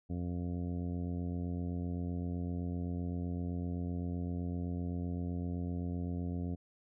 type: harmonic tone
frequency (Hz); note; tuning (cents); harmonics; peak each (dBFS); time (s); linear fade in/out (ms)
87.8; F2; +10; 1 / 2 / 3 / 4 / 5 / 6 / 7 / 8; -37 / -39 / -41 / -51 / -51 / -57 / -57 / -56; 0.09-6.56; 20
effects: none